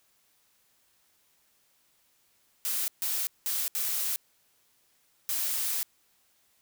blue noise bursts at uneven times, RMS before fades -30 dBFS, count 5, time 2.65-2.88 / 3.02-3.27 / 3.46-3.68 / 3.75-4.16 / 5.29-5.83 s, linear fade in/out 0 ms, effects white hiss -68 dBFS RMS until 6.61 s

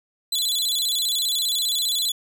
sawtooth tone with vibrato, 3715 Hz, A#7, 7 cents flat, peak -18 dBFS, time 0.32-2.12 s, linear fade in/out 5 ms, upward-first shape square, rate 15 Hz, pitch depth 140 cents each way, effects none

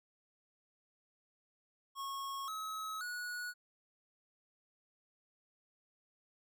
square tone with pitch steps, 1095 / 1283 / 1462 Hz, C#6 / E6 / F#6, -22 / -47 / -21 cents, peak -40 dBFS, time 1.95-3.54 s, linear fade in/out 50 ms, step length 530 ms, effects none

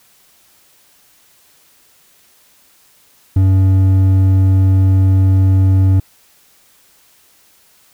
triangle tone with hard clipping, 95.1 Hz, F#2, 48 cents sharp, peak -9 dBFS, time 3.36-6 s, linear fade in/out 5 ms, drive 9 dB, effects white hiss -51 dBFS RMS until 7.93 s

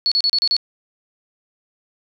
sine tone bursts, 4402 Hz, C#8, 13 cents flat, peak -14 dBFS, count 6, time 0.06-0.566 s, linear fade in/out 0 ms, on 56 ms, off 34 ms, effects none

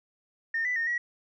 sine tone with pitch steps, 1825 / 1986 / 1838 / 1919 Hz, A#6 / B6 / A#6 / A#6, -37 / +9 / -25 / +50 cents, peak -25 dBFS, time 0.54-0.98 s, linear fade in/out 5 ms, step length 110 ms, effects tanh soft clip ceiling -21 dBFS

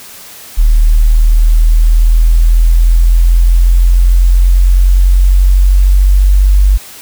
sine exponential sweep, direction up, 38.37 to 48.56 Hz, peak -3 dBFS, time 0.57-6.78 s, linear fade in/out 20 ms, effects white hiss -32 dBFS RMS until 7.01 s

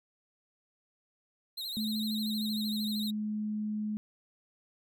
45% pulse tone with vibrato, 3945 Hz, B7, 3 cents flat, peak -35 dBFS, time 1.57-3.11 s, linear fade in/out 10 ms, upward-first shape sine, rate 13 Hz, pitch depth 110 cents each way
sine tone with pitch glide, 216.2 to 212.4 Hz, A3 to G#3, -30 to +39 cents, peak -31 dBFS, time 1.77-3.97 s, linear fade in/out 0 ms, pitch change -31 cents, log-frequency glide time 2.12-2.91 s
effects none

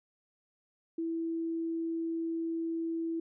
sine tone, 329.6 Hz, E4, in tune, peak -31 dBFS, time 0.98-3.2 s, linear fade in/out 5 ms, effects none

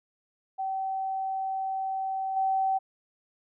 sine tone with level steps, 768 Hz, G5, 36 cents flat, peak -28 / -23 dBFS, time 0.58-2.79 s, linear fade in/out 20 ms, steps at 2.36 s, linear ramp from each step 10 ms, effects none

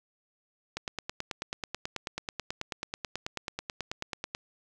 click train, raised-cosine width 0.2 ms, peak -16 dBFS, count 34, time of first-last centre 0.77-4.349 s, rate 9.22 Hz, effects none

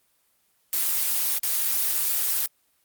blue noise with dropouts, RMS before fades -24 dBFS, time 0.73-2.46 s, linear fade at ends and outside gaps 1 ms, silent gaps 1.384-1.432 s, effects white hiss -67 dBFS RMS until 2.84 s + Opus 24 kbps

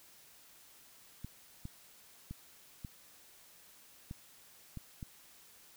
clicks, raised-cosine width 5 ms, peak -30 dBFS, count 7, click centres 1.246 / 1.654 / 2.31 / 2.848 / 4.111 / 4.773 / 5.028 s, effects white hiss -60 dBFS RMS until 5.76 s

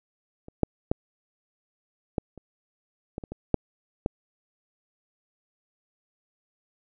clicks, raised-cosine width 2 ms, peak -29 / -7 / -9 / -12 / -30 / -19 / -24 / -22 / -6 / -11 dBFS, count 10, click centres 0.484 / 0.633 / 0.915 / 2.182 / 2.377 / 3.181 / 3.238 / 3.32 / 3.543 / 4.061 s, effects none

